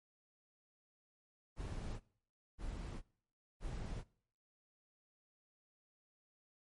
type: noise bursts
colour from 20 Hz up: brown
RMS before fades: -43 dBFS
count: 3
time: 1.56-4.04 s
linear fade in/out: 50 ms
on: 440 ms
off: 580 ms
effects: noise-tail reverb RT60 0.6 s tail -23 dB re dry + MP3 48 kbps